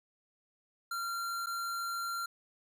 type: tone with dropouts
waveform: square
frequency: 1377 Hz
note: F6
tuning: 25 cents flat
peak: -35 dBFS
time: 0.91-2.26 s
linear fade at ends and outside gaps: 5 ms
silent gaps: 1.461-1.468 s
effects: none